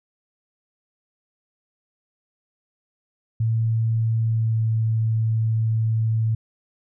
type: tone with pitch glide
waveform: sine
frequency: 112.9 to 111.6 Hz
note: A2 to A2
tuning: +45 to +25 cents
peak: -18 dBFS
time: 3.4-6.35 s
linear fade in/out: 5 ms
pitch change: -20 cents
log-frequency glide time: 4.19-4.65 s
effects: none